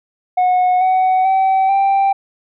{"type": "tone with pitch steps", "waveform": "sine", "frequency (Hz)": [730, 747.9, 766.3, 785.1], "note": ["F#5", "F#5", "G5", "G5"], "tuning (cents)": [-24, 18, -40, 2], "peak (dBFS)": -8, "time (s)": [0.37, 2.13], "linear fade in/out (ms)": 10, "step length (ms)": 440, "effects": ["tanh soft clip ceiling -10 dBFS"]}